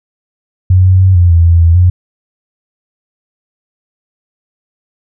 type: tone with pitch steps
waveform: sine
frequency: 92.3 / 93.1 / 94.1 / 87.8 / 84.1 / 84.6 / 83.5 / 89.7 Hz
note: F#2 / F#2 / F#2 / F2 / E2 / E2 / E2 / F2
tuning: -4 / +11 / +30 / +10 / +35 / +45 / +23 / +47 cents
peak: -3 dBFS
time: 0.7-1.9 s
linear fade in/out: 5 ms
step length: 150 ms
effects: none